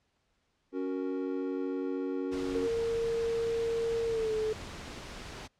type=chord; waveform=triangle; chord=F# major; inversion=second; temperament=equal; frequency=277.2 / 370 / 466.2 Hz; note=C#4 / F#4 / A#4; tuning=0 / 0 / 0 cents; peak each=-32 / -34 / -36 dBFS; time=0.72-2.69 s; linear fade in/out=50 ms
type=noise; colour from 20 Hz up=pink; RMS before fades=-43 dBFS; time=2.31-5.48 s; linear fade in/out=20 ms
type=tone with pitch glide; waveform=sine; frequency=460 to 434.2 Hz; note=A#4 to A4; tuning=-23 to -23 cents; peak=-28 dBFS; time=2.55-4.53 s; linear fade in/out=5 ms; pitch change=-100 cents; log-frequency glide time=4.07-4.33 s
effects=pink hiss -75 dBFS RMS until 5.59 s + low-pass 6000 Hz 12 dB/octave